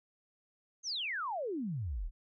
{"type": "exponential sweep", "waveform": "sine", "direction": "down", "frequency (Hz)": [6580, 32.19], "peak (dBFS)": -34, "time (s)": [0.83, 2.11], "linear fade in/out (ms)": 50, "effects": []}